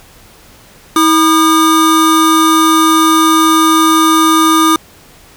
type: tone pair together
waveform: square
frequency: 322.3 / 1217 Hz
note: E4 / D#6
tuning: -39 / -39 cents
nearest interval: octave + major seventh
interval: 2300 cents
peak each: -10 dBFS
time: 0.96-4.76 s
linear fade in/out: 2 ms
effects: pink hiss -41 dBFS RMS until 5.36 s